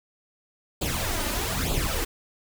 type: noise with flanger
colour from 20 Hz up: pink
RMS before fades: -27 dBFS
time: 0.81-2.05 s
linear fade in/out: 10 ms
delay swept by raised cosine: 0.26 to 3.36 ms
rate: 1.1 Hz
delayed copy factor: +0.7
effects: none